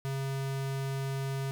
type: tone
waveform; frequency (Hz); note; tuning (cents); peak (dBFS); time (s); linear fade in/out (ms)
square; 135.8; C#3; -35; -32; 0.05-1.51; 0
effects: none